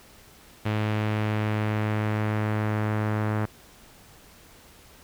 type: tone with low-pass filter sweep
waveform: sawtooth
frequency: 106.9 Hz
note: A2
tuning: 49 cents flat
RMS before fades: -26 dBFS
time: 0.65-3.46 s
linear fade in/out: 10 ms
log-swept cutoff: 2800 to 1600 Hz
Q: 1.4
effects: pink hiss -52 dBFS RMS until 5.03 s